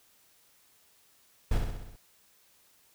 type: noise with echo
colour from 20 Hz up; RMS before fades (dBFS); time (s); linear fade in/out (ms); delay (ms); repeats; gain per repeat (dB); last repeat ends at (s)
brown; -25; 1.51-1.58; 5; 64; 6; -4; 1.964
effects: white hiss -64 dBFS RMS until 2.94 s

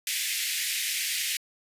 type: high-pass noise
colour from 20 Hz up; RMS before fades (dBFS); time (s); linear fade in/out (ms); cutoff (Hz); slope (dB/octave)
pink; -29; 0.07-1.37; 2; 1900; 48
effects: resampled to 32000 Hz

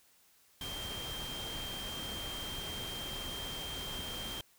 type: tone in noise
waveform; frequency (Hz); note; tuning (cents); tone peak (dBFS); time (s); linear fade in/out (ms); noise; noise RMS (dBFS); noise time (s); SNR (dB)
sine; 3171; G7; +19; -41; 0.61-4.41; 2; pink; -43; 0.61-4.41; -1
effects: white hiss -66 dBFS RMS until 4.58 s

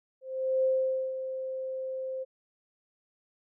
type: tone with ADSR envelope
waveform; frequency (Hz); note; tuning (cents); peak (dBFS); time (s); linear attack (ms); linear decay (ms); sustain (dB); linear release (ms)
sine; 523.3; C5; 0; -22; 0.21-2.25; 430; 490; -10; 27
effects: none

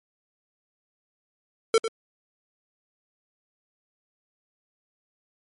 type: tone with echo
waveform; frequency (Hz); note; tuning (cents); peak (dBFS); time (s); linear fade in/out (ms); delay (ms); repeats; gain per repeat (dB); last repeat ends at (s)
square; 450; A4; +39; -16; 1.74-1.78; 2; 100; 1; -10; 1.88
effects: MP3 48 kbps

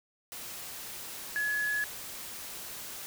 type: tone in noise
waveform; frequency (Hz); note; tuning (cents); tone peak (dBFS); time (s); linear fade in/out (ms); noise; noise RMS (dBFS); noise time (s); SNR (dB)
sine; 1694; G#6; +34; -28; 1.36-1.84; 0; white; -42; 0.32-3.06; +11
effects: none

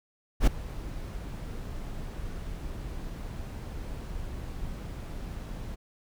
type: noise with ADSR envelope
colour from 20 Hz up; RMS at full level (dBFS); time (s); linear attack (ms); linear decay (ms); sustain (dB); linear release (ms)
brown; -17; 0.4-5.76; 72; 6; -20; 21
effects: none

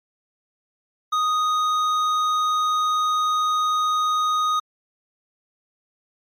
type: tone with hard clipping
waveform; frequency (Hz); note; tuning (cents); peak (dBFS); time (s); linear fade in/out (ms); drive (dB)
triangle; 1244.5; D#6; 0; -20; 1.12-4.6; 10; 12
effects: MP3 64 kbps

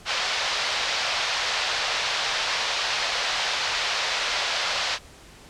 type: band-pass noise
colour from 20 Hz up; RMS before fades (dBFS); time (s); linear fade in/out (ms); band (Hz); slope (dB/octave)
white; -26; 0.05-4.99; 50; 530 to 4900; 24
effects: pink hiss -48 dBFS RMS until 5.49 s + low-pass 9000 Hz 12 dB/octave

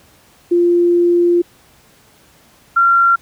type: tone pair in turn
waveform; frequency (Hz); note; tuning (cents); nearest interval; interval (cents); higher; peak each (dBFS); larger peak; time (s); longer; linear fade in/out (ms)
sine; 347.6 / 1374.4; F4 / F6; -8 / -28; 2 octaves; 2380; second; -9 / -8; second; 0.51-1.42 / 2.76-3.16; first; 10
effects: pink hiss -49 dBFS RMS until 3.21 s + high-pass 60 Hz 12 dB/octave

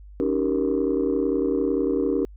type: chord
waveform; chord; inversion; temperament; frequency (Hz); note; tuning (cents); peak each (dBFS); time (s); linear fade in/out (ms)
sine; Eb dominant seventh; third; just; 280 / 311.1 / 388.9 / 466.7; Db4 / Eb4 / G4 / Bb4; +18 / 0 / -14 / +2; -24 / -26 / -24 / -25; 0.2-2.25; 0
effects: tanh soft clip ceiling -13 dBFS + added 50 Hz sine -41 dBFS peak until 2.36 s

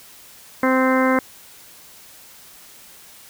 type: harmonic tone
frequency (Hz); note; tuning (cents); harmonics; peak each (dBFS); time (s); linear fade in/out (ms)
260.1; C4; -10; 1 / 2 / 3 / 4 / 5 / 6 / 7 / 8; -18 / -20 / -28 / -23 / -27 / -26 / -30 / -27; 0.63-1.19; 2
effects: white hiss -45 dBFS RMS until 3.29 s

